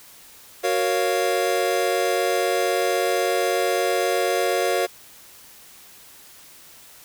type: chord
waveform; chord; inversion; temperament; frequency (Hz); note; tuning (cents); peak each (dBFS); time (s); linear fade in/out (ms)
square; Gb major seventh; none; equal; 370 / 466.2 / 554.4 / 698.5; Gb4 / Bb4 / Db5 / F5; 0 / 0 / 0 / 0; -26; 0.63-4.87; 20
effects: white hiss -47 dBFS RMS until 7.04 s